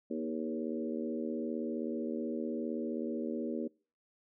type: harmonic tone with a mistuned harmonic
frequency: 79.1 Hz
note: D#2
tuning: 29 cents sharp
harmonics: 3 / 4 / 5 / 6 / 7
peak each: -37 / -39 / -41 / -43 / -44 dBFS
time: 0.1-3.68 s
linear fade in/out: 10 ms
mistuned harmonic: 4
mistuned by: -19 cents
effects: noise-tail reverb RT60 0.4 s tail -26 dB re dry